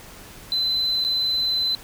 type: tone with dropouts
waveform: triangle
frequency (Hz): 4039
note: B7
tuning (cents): +38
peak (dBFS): -17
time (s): 0.52-1.75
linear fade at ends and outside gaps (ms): 1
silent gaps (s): 1.041-1.048
effects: tanh soft clip ceiling -17 dBFS + pink hiss -43 dBFS RMS until 1.83 s